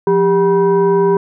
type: tone with frequency modulation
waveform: sine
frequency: 397.2 Hz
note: G4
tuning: 23 cents sharp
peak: -9 dBFS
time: 0.07-1.17 s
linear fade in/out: 2 ms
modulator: 572 Hz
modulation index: 0.72
effects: none